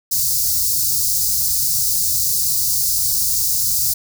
white band-stop noise, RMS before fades -18 dBFS, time 0.11-3.94 s, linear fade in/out 10 ms, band 150 to 4500 Hz, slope 48 dB/octave, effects none

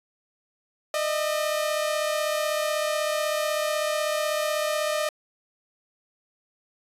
sawtooth tone pair together, 607 / 643.1 Hz, D#5 / E5, -43 / -43 cents, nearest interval minor second, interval 100 cents, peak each -21 / -27 dBFS, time 0.94-5.09 s, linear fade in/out 2 ms, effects resampled to 32000 Hz

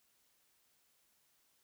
silence, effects white hiss -74 dBFS RMS until 1.63 s

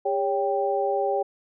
sine tone cluster, 402.8 / 561 / 787 Hz, G4 / C#5 / G5, +47 / +21 / +7 cents, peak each -26 dBFS, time 0.05-1.23 s, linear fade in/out 10 ms, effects none

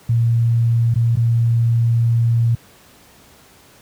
sine tone with dropouts, 116.54 Hz, A#2, in tune, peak -12 dBFS, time 0.09-2.55 s, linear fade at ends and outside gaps 5 ms, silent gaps 0.94-0.957 / 1.156-1.169 s, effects pink hiss -48 dBFS RMS until 3.81 s + high-pass 60 Hz 12 dB/octave

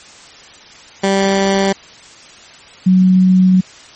15% pulse / sine tone pair in turn, 195.3 / 185.39 Hz, G3 / F#3, -6 / +4 cents, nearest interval minor second, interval 90 cents, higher first, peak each -5 / -6 dBFS, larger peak first, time 1.03-1.73 / 2.86-3.61 s, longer second, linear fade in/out 10 ms, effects white hiss -39 dBFS RMS until 3.95 s + MP3 32 kbps

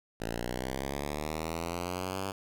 5% pulse linear sweep, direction up, 55 to 98 Hz, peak -22 dBFS, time 0.2-2.32 s, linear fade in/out 5 ms, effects none

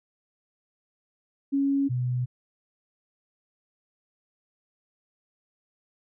sine tone pair in turn, 277.2 / 124.7 Hz, C#4 / B2, 0 / +17 cents, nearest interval octave + major second, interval 1383 cents, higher first, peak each -21 / -24 dBFS, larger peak first, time 1.52-1.89 / 1.89-2.26 s, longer neither, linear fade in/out 20 ms, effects none

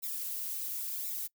violet noise with flanger, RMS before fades -37 dBFS, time 0.02-1.28 s, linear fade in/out 20 ms, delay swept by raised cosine 0.64 to 5.24 ms, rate 0.95 Hz, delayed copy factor -0.85, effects noise-tail reverb RT60 0.1 s tail -23 dB re dry

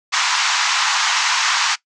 pink band-pass noise, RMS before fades -18 dBFS, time 0.12-1.76 s, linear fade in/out 20 ms, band 870 to 7000 Hz, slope 48 dB/octave, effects noise-tail reverb RT60 0.1 s tail -19 dB re dry

